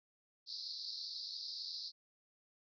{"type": "band-pass noise", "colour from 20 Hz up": "white", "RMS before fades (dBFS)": -45, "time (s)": [0.46, 1.92], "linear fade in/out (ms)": 50, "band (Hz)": [4000, 5100], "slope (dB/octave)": 96, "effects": []}